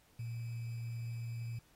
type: tone with sample-and-hold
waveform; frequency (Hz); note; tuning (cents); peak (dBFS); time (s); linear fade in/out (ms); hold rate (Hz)
sine; 116.54; A#2; 0; -38; 0.19-1.59; 5; 2450
effects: pink hiss -68 dBFS RMS until 1.75 s + AAC 48 kbps